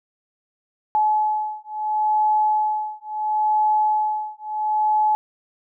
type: beating tone pair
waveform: sine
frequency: 854 / 854.73 Hz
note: G#5 / G#5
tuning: +48 / +50 cents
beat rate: 0.73 Hz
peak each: -21 / -21 dBFS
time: 0.95-5.15 s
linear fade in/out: 0 ms
effects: none